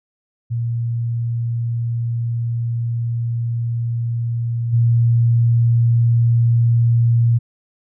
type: tone with level steps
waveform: sine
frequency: 117.3 Hz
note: A#2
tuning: 11 cents sharp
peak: -18 / -11 dBFS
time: 0.5-7.39 s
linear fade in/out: 20 ms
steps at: 4.72 s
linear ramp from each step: 20 ms
effects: none